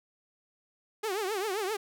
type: tone with vibrato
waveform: sawtooth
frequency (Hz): 403.8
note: G#4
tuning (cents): -49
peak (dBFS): -26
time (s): 1.03-1.77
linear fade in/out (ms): 10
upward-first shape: triangle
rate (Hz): 7.6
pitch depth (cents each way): 210
effects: none